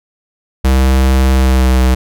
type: tone with pitch glide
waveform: square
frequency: 65.6 to 64.06 Hz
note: C2 to C2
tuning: +5 to -36 cents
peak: -8 dBFS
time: 0.64-1.95 s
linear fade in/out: 10 ms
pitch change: -41 cents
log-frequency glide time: 1.33-1.69 s
effects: none